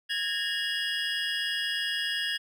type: tone cluster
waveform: triangle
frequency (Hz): 1659 / 1822 / 2855 / 3315 / 4994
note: G#6 / A#6 / F7 / G#7 / D#8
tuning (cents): -2 / -40 / +37 / -4 / +6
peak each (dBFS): -32 / -33 / -32 / -32 / -37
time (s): 0.09-2.38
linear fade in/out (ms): 20
effects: none